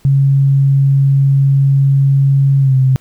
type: tone with pitch glide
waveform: sine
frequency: 137.6 to 131.39 Hz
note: C#3 to C3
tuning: -12 to +8 cents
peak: -7 dBFS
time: 0.05-2.96 s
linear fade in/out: 0 ms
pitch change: -80 cents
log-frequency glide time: 2.6-2.75 s
effects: pink hiss -50 dBFS RMS until 3 s